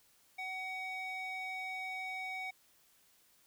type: tone with band-pass filter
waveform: square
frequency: 751 Hz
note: F#5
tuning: 26 cents sharp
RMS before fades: -41 dBFS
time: 0.38-2.51 s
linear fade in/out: 10 ms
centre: 1900 Hz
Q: 3
effects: white hiss -68 dBFS RMS until 3.46 s